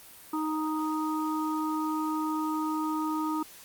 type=harmonic tone; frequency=311.1 Hz; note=D#4; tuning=in tune; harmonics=1 / 3 / 4; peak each=-29 / -34 / -35 dBFS; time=0.33-3.43 s; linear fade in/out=5 ms; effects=white hiss -50 dBFS RMS until 3.64 s + Opus 32 kbps